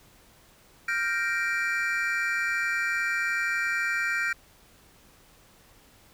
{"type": "chord", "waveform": "triangle", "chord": "G minor seventh", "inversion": "third", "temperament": "equal", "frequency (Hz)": [1396.9, 1568, 1864.7, 2349], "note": ["F6", "G6", "Bb6", "D7"], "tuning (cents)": [0, 0, 0, 0], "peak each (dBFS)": -29, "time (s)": [0.88, 4.33], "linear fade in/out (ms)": 5, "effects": ["pink hiss -57 dBFS RMS until 6.13 s"]}